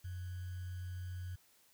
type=tone with sample-and-hold; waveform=sine; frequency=90 Hz; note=F#2; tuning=47 cents flat; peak=-40 dBFS; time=0.04-1.36 s; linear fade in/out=10 ms; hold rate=1575 Hz; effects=white hiss -68 dBFS RMS until 1.73 s